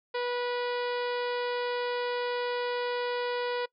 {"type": "harmonic tone", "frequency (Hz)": 488.4, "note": "B4", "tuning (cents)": -19, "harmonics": [1, 2, 3, 4, 5, 6, 7, 8, 9, 10], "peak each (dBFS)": [-30, -36, -40, -42, -44, -46, -47, -48, -49, -50], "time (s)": [0.14, 3.66], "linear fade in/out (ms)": 10, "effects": ["noise-tail reverb RT60 0.1 s tail -23 dB re dry"]}